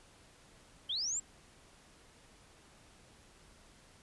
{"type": "linear sweep", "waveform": "sine", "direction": "up", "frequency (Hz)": [3029, 7720], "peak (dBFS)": -33, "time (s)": [0.89, 1.2], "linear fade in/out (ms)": 10, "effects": ["pink hiss -61 dBFS RMS until 4.02 s", "resampled to 24000 Hz"]}